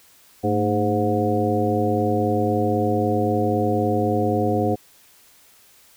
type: harmonic tone with a mistuned harmonic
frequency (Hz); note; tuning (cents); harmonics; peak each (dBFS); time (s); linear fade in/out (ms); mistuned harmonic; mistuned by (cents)
103.83; G#2; 0; 1 / 2 / 3 / 4 / 5 / 7; -25 / -25 / -25 / -25 / -25 / -25; 0.43-4.76; 20; 2; +110
effects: white hiss -53 dBFS RMS until 5.96 s